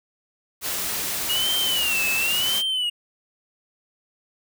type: noise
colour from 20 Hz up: white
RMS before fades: -27 dBFS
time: 0.61-2.63 s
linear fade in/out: 50 ms
type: tone with vibrato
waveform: triangle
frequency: 2860 Hz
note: F7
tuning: 41 cents sharp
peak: -20 dBFS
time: 1.29-2.9 s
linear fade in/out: 10 ms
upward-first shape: sine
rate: 0.94 Hz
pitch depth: 160 cents each way
effects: none